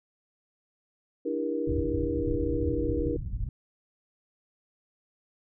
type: chord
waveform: sine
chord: E half-diminished seventh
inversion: third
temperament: just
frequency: 296.7 / 329.6 / 395.6 / 474.7 Hz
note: D4 / E4 / G4 / Bb4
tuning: +18 / 0 / +16 / +31 cents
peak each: -32 / -33 / -36 / -31 dBFS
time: 1.25-3.17 s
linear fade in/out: 10 ms
type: low-pass noise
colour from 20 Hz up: white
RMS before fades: -32 dBFS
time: 1.67-3.49 s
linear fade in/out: 2 ms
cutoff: 110 Hz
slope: 24 dB/octave
effects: none